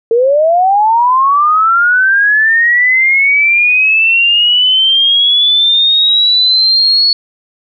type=linear sweep; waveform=sine; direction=up; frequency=446.8 to 4400 Hz; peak=-6 dBFS; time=0.11-7.13 s; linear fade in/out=2 ms; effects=none